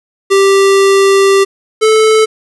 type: tone pair in turn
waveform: square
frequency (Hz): 392 / 436.8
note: G4 / A4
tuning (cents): 0 / -13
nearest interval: major second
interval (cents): 187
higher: second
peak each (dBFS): -6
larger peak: neither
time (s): 0.3-1.45 / 1.81-2.26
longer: first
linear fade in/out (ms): 20
effects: resampled to 24000 Hz + 7-bit